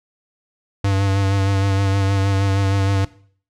square tone with vibrato, 98 Hz, G2, in tune, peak -16 dBFS, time 0.84-3.05 s, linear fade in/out 5 ms, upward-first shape sine, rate 6.4 Hz, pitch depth 26 cents each way, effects noise-tail reverb RT60 0.5 s tail -18 dB re dry + low-pass 7000 Hz 12 dB/octave

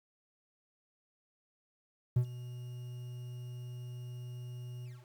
triangle tone with ADSR envelope, 123.4 Hz, B2, 1 cent flat, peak -20 dBFS, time 2.16-5.06 s, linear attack 8 ms, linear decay 82 ms, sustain -19 dB, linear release 210 ms, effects tanh soft clip ceiling -16 dBFS + 10-bit

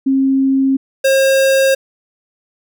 sine / square tone pair in turn, 268.6 / 537.2 Hz, C4 / C5, +46 / +46 cents, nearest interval octave, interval 1200 cents, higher second, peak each -10 dBFS, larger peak neither, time 0.06-0.77 / 1.04-1.75 s, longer neither, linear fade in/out 10 ms, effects none

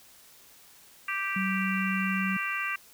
harmonic tone, 392 Hz, G4, in tune, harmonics 3 / 4 / 5 / 6 / 7, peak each -35 / -35 / -35 / -35 / -35 dBFS, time 1.08-2.76 s, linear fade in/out 5 ms
sine tone, 190.7 Hz, G3, 47 cents flat, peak -28 dBFS, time 1.36-2.37 s, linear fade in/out 5 ms
effects white hiss -55 dBFS RMS until 2.93 s

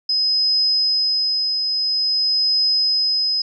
sine tone with tremolo, 5060 Hz, D#8, 28 cents sharp, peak -14 dBFS, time 0.09-3.42 s, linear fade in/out 5 ms, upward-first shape triangle, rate 0.49 Hz, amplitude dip 40%, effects none

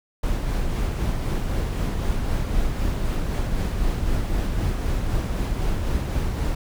brown noise with tremolo, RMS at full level -22 dBFS, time 0.23-6.55 s, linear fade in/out 5 ms, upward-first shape sine, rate 3.9 Hz, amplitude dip 30%, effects none

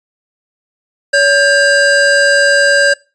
square tone pair together, 565 / 1595.3 Hz, C#5 / G6, +33 / +30 cents, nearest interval octave + tritone, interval 1797 cents, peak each -12 / -10 dBFS, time 1.13-2.94 s, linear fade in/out 10 ms, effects noise-tail reverb RT60 0.3 s tail -23 dB re dry + resampled to 22050 Hz

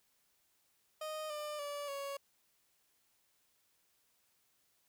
30% pulse tone with pitch steps, 620 / 598.5 / 577.8 / 557.8 Hz, D#5 / D5 / D5 / C#5, -6 / +33 / -28 / +11 cents, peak -37 dBFS, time 1.01-2.17 s, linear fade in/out 5 ms, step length 290 ms, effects white hiss -75 dBFS RMS until 4.88 s

